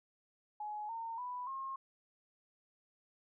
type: tone with pitch steps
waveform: sine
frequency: 842 / 912.9 / 989.8 / 1073.2 Hz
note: G#5 / A#5 / B5 / C6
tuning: +24 / -36 / +4 / +44 cents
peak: -39 dBFS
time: 0.6-1.76 s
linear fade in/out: 5 ms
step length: 290 ms
effects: none